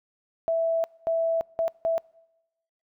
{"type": "tone bursts at uneven times", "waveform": "sine", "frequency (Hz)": 659, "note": "E5", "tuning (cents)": -1, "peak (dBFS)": -21, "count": 4, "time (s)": [[0.48, 0.84], [1.07, 1.41], [1.59, 1.68], [1.85, 1.98]], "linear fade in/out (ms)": 0, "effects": ["noise-tail reverb RT60 1.0 s tail -26 dB re dry"]}